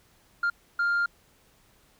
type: tone bursts at uneven times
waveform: sine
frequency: 1400 Hz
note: F6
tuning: 4 cents sharp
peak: -20 dBFS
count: 2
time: 0.43-0.5 / 0.79-1.06 s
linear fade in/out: 5 ms
effects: tanh soft clip ceiling -21 dBFS + pink hiss -62 dBFS RMS until 1.99 s